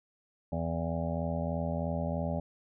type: harmonic tone with a mistuned harmonic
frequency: 83.1 Hz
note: E2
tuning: 15 cents sharp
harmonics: 1 / 2 / 3 / 5 / 6 / 7 / 8 / 9 / 10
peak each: -36 / -34 / -38 / -47 / -48 / -37 / -42 / -47 / -44 dBFS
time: 0.52-2.4 s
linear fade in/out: 5 ms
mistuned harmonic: 10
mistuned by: -33 cents
effects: none